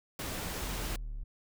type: noise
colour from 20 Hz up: pink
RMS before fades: -38 dBFS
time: 0.19-0.96 s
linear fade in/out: 2 ms
type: exponential sweep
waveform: triangle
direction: down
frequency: 47.17 to 34.85 Hz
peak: -34 dBFS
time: 0.61-1.24 s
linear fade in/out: 10 ms
effects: none